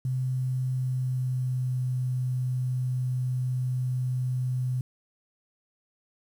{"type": "tone with pitch glide", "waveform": "sine", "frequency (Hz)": [128.7, 126.85], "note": ["C3", "B2"], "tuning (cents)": [-28, 47], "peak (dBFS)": -25, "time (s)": [0.05, 4.81], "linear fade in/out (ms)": 2, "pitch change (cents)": -25, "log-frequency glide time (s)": [0.65, 1.82], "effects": ["9-bit"]}